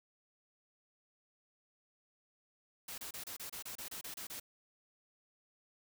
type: noise bursts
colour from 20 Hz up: white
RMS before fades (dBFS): -45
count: 12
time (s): 2.88-4.399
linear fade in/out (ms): 5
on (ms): 100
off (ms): 29
effects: none